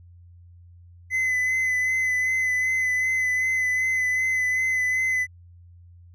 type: tone with vibrato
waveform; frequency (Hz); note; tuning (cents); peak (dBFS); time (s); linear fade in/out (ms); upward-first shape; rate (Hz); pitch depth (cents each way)
triangle; 2026; B6; +44; -19; 1.1-5.27; 50; sine; 2.6; 22
effects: added 87 Hz sine -46 dBFS peak until 6.14 s